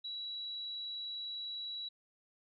sine tone, 3910 Hz, B7, 18 cents flat, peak -39 dBFS, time 0.04-1.89 s, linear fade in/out 10 ms, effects none

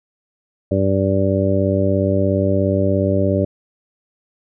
harmonic tone, 97 Hz, G2, 18 cents flat, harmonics 1 / 2 / 3 / 4 / 5 / 6, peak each -19 / -21 / -22 / -23 / -25 / -20 dBFS, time 0.71-3.45 s, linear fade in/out 5 ms, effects none

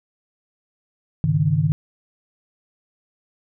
sine chord, Ab suspended fourth, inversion none, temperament equal with one note detuned, 101.22 / 138.59 / 155.56 Hz, Ab2 / Db3 / Eb3, -44 / 0 / 0 cents, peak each -24 / -21 / -18 dBFS, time 1.24-1.72 s, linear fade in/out 0 ms, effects none

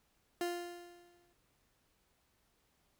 30% pulse tone with exponential decay, 349.2 Hz, F4, in tune, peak -30 dBFS, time 0.41-1.33 s, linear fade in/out 1 ms, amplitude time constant 200 ms, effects pink hiss -75 dBFS RMS until 2.99 s

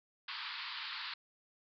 white band-pass noise, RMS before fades -43 dBFS, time 0.28-1.14 s, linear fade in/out 5 ms, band 890 to 4700 Hz, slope 96 dB/octave, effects none

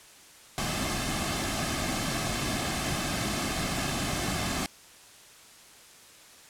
pink noise with comb filter, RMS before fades -30 dBFS, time 0.58-4.66 s, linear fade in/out 0 ms, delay 2.1 ms, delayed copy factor -0.55, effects white hiss -52 dBFS RMS until 6.49 s + low-pass 10000 Hz 12 dB/octave

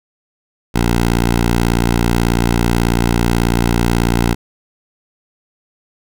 10% pulse tone, 58.27 Hz, A#1, in tune, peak -4 dBFS, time 0.74-4.35 s, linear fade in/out 20 ms, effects none

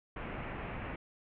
pink low-pass noise, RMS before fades -41 dBFS, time 0.16-0.96 s, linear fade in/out 5 ms, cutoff 2700 Hz, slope 48 dB/octave, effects none

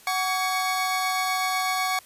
square tone cluster, 746 / 1134 / 1648 / 2230 / 4408 Hz, F#5 / C#6 / G#6 / C#7 / C#8, +14 / +39 / -14 / +10 / -11 cents, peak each -28 / -29 / -36 / -31 / -35 dBFS, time 0.07-1.99 s, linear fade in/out 2 ms, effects white hiss -51 dBFS RMS until 2.05 s + resampled to 32000 Hz

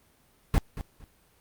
brown noise with echo, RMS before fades -20 dBFS, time 0.54-0.58 s, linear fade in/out 0 ms, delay 230 ms, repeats 2, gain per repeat -13 dB, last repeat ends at 1.04 s, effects pink hiss -63 dBFS RMS until 1.4 s + Opus 32 kbps

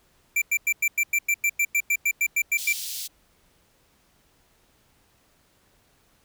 square tone bursts, 2349 Hz, D7, in tune, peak -20 dBFS, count 16, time 0.36-2.728 s, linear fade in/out 5 ms, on 58 ms, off 96 ms
pink high-pass noise, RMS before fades -33 dBFS, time 2.57-3.08 s, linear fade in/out 20 ms, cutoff 3500 Hz, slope 24 dB/octave
effects pink hiss -63 dBFS RMS until 6.24 s

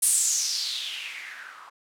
violet noise with low-pass filter sweep, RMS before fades -28 dBFS, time 0.02-1.7 s, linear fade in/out 10 ms, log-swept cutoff 9900 to 1100 Hz, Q 5, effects none

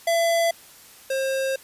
square tone pair in turn, 672 / 533.8 Hz, E5 / C5, +33 / +35 cents, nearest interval major third, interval 398 cents, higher first, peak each -19 / -23 dBFS, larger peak first, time 0.07-0.51 / 1.1-1.56 s, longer second, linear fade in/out 5 ms, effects white hiss -48 dBFS RMS until 1.63 s + resampled to 32000 Hz

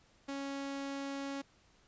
sawtooth tone, 276.7 Hz, C#4, 3 cents flat, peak -34 dBFS, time 0.28-1.42 s, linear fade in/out 10 ms, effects pink hiss -67 dBFS RMS until 1.87 s + resampled to 16000 Hz

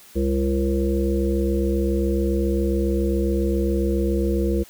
harmonic tone with a mistuned harmonic, 67.3 Hz, C2, 49 cents sharp, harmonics 1 / 3 / 5 / 7 / 8, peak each -22 / -25 / -24 / -27 / -33 dBFS, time 0.15-4.64 s, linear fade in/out 20 ms, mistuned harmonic 5, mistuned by +24 cents, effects white hiss -48 dBFS RMS until 4.69 s

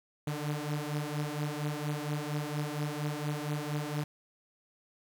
sawtooth beating tone pair, 146.83 / 151.13 Hz, D3 / D3, 0 / +50 cents, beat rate 4.3 Hz, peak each -31 / -32 dBFS, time 0.27-4.04 s, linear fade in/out 5 ms, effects 11-bit

